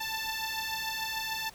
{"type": "beating tone pair", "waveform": "10% pulse", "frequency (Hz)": [880, 886.8], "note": ["A5", "A5"], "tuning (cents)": [0, 13], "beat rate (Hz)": 6.8, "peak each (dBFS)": [-28, -26], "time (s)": [0, 1.5], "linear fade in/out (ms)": 10, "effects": ["pink hiss -53 dBFS RMS until 1.54 s"]}